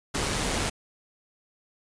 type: noise with amplitude modulation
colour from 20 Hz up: pink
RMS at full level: -26 dBFS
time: 0.14-0.7 s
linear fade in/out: 10 ms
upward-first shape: sine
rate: 147 Hz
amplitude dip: 35%
effects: resampled to 22050 Hz